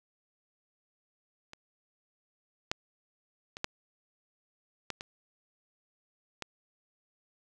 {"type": "clicks", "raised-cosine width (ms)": 0.2, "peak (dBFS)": [-28, -12, -24, -13, -17, -22, -19], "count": 7, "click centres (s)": [1.534, 2.715, 3.569, 3.644, 4.903, 5.009, 6.423], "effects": []}